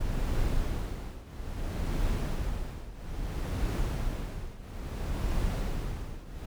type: noise with tremolo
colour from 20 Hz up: brown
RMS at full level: -28 dBFS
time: 0-6.46 s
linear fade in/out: 10 ms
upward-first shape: triangle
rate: 0.6 Hz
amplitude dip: 85%
effects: none